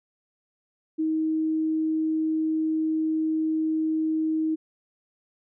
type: tone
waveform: sine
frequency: 315.9 Hz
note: D#4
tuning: 26 cents sharp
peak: -22 dBFS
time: 0.98-4.56 s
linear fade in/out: 20 ms
effects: none